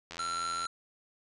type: click train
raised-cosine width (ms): 0.2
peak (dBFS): -24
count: 47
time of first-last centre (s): 0.11-0.654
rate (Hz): 84.6
type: tone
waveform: square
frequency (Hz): 1356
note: E6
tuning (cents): +49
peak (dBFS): -33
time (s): 0.19-0.67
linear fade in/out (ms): 5
effects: resampled to 24000 Hz